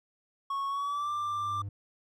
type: tone with pitch glide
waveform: triangle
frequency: 1104 to 1183.2 Hz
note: C#6 to D6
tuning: -7 to +13 cents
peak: -28 dBFS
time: 0.5-1.62 s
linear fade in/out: 5 ms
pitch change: +120 cents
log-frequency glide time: 0.68-1.11 s
type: tone with exponential growth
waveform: triangle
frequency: 100 Hz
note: G2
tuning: 35 cents sharp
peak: -32 dBFS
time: 0.86-1.69 s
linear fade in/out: 5 ms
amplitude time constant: 180 ms
effects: none